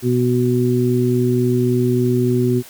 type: harmonic tone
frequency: 123.47 Hz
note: B2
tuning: in tune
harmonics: 1 / 2 / 3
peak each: -18 / -18 / -18 dBFS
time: 0.02-2.63 s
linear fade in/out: 50 ms
effects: white hiss -41 dBFS RMS until 2.69 s